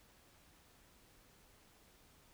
silence, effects pink hiss -66 dBFS RMS until 2.33 s

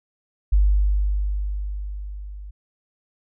sine tone with level ramp, 50 Hz, G1, 35 cents sharp, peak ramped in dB -12 to -34 dBFS, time 0.52-2.51 s, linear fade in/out 10 ms, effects none

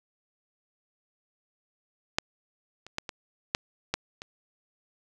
clicks, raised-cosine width 0.2 ms, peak -6 / -27 / -12 / -18 / -7 / -9 / -22 dBFS, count 7, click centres 2.185 / 2.866 / 2.984 / 3.092 / 3.549 / 3.94 / 4.219 s, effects none

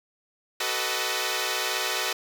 5% pulse chord, B dominant seventh, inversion second, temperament equal with one note detuned, 375.8 / 440 / 493.9 / 622.3 Hz, F#4 / A4 / B4 / D#5, +27 / 0 / 0 / 0 cents, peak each -20 dBFS, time 0.6-2.13 s, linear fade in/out 5 ms, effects none

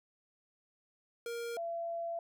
square / sine tone pair in turn, 468.7 / 675.9 Hz, A#4 / E5, +9 / +43 cents, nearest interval tritone, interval 634 cents, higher second, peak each -38 / -35 dBFS, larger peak second, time 1.26-1.57 / 1.57-2.19 s, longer second, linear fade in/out 2 ms, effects none

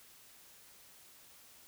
silence, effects white hiss -59 dBFS RMS until 1.67 s

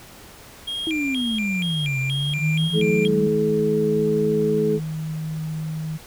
triangle tone with vibrato, 2782 Hz, F7, 7 cents flat, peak -24 dBFS, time 0.67-3.08 s, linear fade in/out 10 ms, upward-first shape square, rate 2.1 Hz, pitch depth 270 cents each way
sine exponential two-way sweep, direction down then up, 326.8 to 130.81 to 199.4 Hz, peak -22 dBFS, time 0.87-3.27 s, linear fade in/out 0 ms, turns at 1.99 s
sine tone, 157.4 Hz, D#3, 20 cents sharp, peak -25 dBFS, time 2.37-5.98 s, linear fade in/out 20 ms
harmonic tone, 106.9 Hz, A2, 49 cents flat, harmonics 2 / 3 / 4, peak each -24 / -29 / -19 dBFS, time 2.73-4.8 s, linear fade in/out 50 ms
effects pink hiss -44 dBFS RMS until 6.06 s

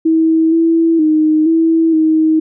sine tone with pitch steps, 322.4 / 329.5 / 310.1 / 326.3 / 315.7 Hz, E4 / E4 / D#4 / E4 / D#4, -38 / -1 / -6 / -18 / +25 cents, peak -8 dBFS, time 0.05-2.4 s, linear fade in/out 10 ms, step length 470 ms, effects none

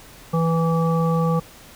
harmonic tone, 164.81 Hz, E3, in tune, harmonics 1 / 3 / 5 / 7, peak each -18 / -24 / -30 / -27 dBFS, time 0.33-1.4 s, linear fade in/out 10 ms, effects pink hiss -45 dBFS RMS until 1.75 s

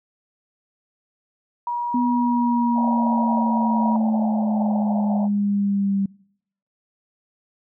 sine tone with pitch glide, 958 to 952.5 Hz, A#5 to A#5, +47 to +37 cents, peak -22 dBFS, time 1.67-3.96 s, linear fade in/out 2 ms, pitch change -10 cents, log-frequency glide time 2.08-3.57 s
sine exponential sweep, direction down, 247.3 to 196 Hz, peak -18 dBFS, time 1.94-6.06 s, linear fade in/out 5 ms
white band-pass noise, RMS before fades -30 dBFS, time 2.74-5.29 s, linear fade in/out 50 ms, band 560 to 890 Hz, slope 96 dB/octave
effects noise-tail reverb RT60 0.7 s tail -25 dB re dry

